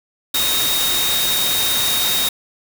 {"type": "tone in noise", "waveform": "sine", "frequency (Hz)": 3729, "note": "A#7", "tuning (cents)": 0, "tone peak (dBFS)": -19, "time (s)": [0.34, 2.29], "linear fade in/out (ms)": 5, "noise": "white", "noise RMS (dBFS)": -20, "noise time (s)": [0.34, 2.29], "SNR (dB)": -2, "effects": []}